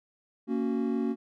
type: chord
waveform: triangle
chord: F# major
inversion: first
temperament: just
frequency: 231.2 / 277.5 / 370 Hz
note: A#3 / C#4 / F#4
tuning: -14 / +2 / 0 cents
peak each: -27 / -29 / -31 dBFS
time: 0.47-1.16 s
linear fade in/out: 50 ms
effects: none